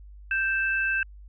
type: tone pair together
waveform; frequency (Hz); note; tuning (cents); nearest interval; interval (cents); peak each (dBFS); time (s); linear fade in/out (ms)
sine; 1568 / 2637; G6 / E7; 0 / 0; major sixth; 900; -24 / -28; 0.31-1.03; 2
effects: added 50 Hz sine -43 dBFS peak until 1.28 s